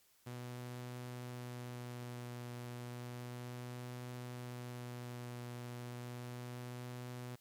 sawtooth tone with vibrato, 122.6 Hz, B2, 12 cents flat, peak -40 dBFS, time 0.26-7.36 s, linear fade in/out 10 ms, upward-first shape triangle, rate 0.33 Hz, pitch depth 17 cents each way, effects white hiss -70 dBFS RMS until 7.4 s + MP3 96 kbps

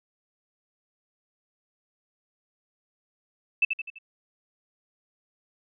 sine tone with echo, 2637 Hz, E7, in tune, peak -17 dBFS, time 3.62-3.65 s, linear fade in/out 5 ms, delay 84 ms, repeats 4, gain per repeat -6 dB, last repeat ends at 3.986 s, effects none

